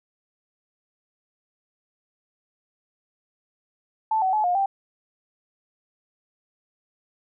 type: tone with pitch steps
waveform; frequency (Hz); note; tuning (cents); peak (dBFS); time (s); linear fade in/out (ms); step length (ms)
sine; 878 / 755 / 855 / 713 / 785; A5 / F#5 / A5 / F5 / G5; -4 / +35 / -50 / +36 / +2; -19; 4.11-4.66; 5; 110
effects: none